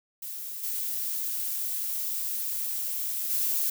violet noise with level steps, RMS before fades -37 / -31 / -27 dBFS, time 0.22-3.7 s, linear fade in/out 5 ms, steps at 0.63 / 3.3 s, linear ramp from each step 5 ms, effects none

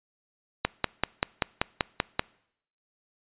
click train, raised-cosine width 0.3 ms, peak -6 dBFS, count 9, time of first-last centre 0.65-2.194 s, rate 5.18 Hz, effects noise-tail reverb RT60 0.7 s tail -24 dB re dry + resampled to 8000 Hz

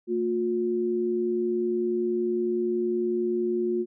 sine tone pair together, 226.3 / 357.1 Hz, A3 / F4, +49 / +39 cents, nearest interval minor sixth, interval 790 cents, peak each -30 / -24 dBFS, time 0.07-3.86 s, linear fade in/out 50 ms, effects none

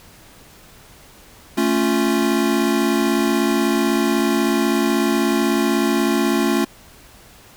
square chord, A augmented, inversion none, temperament equal with one note detuned, 221 / 277.2 / 349.2 Hz, A3 / C#4 / E#4, +8 / 0 / 0 cents, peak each -21 dBFS, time 1.57-6.65 s, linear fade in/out 10 ms, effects pink hiss -46 dBFS RMS until 7.56 s

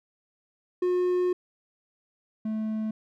triangle tone pair in turn, 360.5 / 217.7 Hz, F#4 / A3, -45 / -18 cents, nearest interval major sixth, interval 873 cents, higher first, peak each -20 / -25 dBFS, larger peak first, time 0.82-1.33 / 2.45-2.91 s, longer first, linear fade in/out 5 ms, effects none

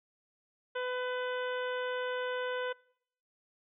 harmonic tone, 501 Hz, B4, 25 cents sharp, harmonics 1 / 2 / 3 / 4 / 5 / 6 / 7, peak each -34 / -41 / -39 / -48 / -52 / -47 / -51 dBFS, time 0.75-2.73 s, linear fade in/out 10 ms, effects noise-tail reverb RT60 0.7 s tail -25 dB re dry

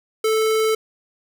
square tone, 438.9 Hz, A4, 4 cents flat, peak -17 dBFS, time 0.24-0.75 s, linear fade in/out 5 ms, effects none

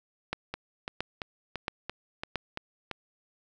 two click trains, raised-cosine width 0.3 ms, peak -18 / -14 dBFS, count 8 / 4, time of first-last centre 0.54-2.913 / 0.33-2.357 s, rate 2.95 / 1.48 Hz, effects none

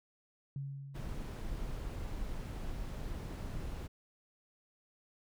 sine tone with exponential decay, 138.59 Hz, C#3, in tune, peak -36 dBFS, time 0.56-2.04 s, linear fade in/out 2 ms, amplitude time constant 320 ms
brown noise, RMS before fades -40 dBFS, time 0.94-3.88 s, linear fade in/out 20 ms
effects none

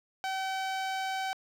sawtooth tone, 765 Hz, G5, 42 cents flat, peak -27 dBFS, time 0.24-1.33 s, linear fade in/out 0 ms, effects low-pass 6000 Hz 12 dB/octave + 9-bit

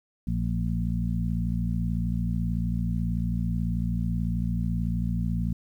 harmonic tone with a mistuned harmonic, 58.27 Hz, A#1, in tune, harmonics 1 / 2 / 3 / 4, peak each -29 / -30 / -29 / -33 dBFS, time 0.27-5.53 s, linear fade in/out 5 ms, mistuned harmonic 4, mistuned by -36 cents, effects 10-bit

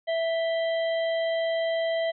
harmonic tone with a mistuned harmonic, 659.3 Hz, E5, in tune, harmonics 1 / 3 / 5 / 6, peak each -24 / -35 / -38 / -46 dBFS, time 0.07-2.12 s, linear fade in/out 20 ms, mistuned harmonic 5, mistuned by -74 cents, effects none

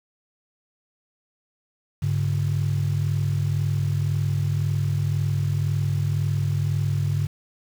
sine tone pair together, 101.2 / 143.12 Hz, G#2 / D3, -44 / -44 cents, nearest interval tritone, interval 600 cents, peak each -22 / -22 dBFS, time 2.02-7.27 s, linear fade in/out 10 ms, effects tanh soft clip ceiling -15 dBFS + 7-bit

